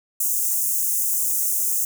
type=high-pass noise; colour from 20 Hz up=white; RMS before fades=-22 dBFS; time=0.2-1.85 s; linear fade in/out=5 ms; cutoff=6400 Hz; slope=48 dB/octave; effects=none